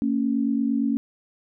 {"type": "tone pair together", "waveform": "sine", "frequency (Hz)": [228.4, 277.1], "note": ["A#3", "C#4"], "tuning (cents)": [-35, -1], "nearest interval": "minor third", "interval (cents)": 334, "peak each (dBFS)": -23, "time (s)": [0.02, 0.97], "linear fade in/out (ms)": 0, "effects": []}